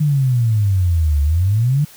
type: exponential two-way sweep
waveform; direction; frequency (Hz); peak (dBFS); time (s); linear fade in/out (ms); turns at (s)
sine; down then up; 154.2 to 70.5 to 154.2; -12; 0-1.85; 10; 1.22
effects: white hiss -43 dBFS RMS until 1.96 s